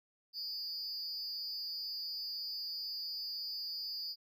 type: tone with amplitude modulation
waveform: triangle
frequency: 4767 Hz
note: D8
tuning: 25 cents sharp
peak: -33 dBFS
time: 0.33-4.16 s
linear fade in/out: 50 ms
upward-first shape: sine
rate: 264 Hz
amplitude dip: 100%
effects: none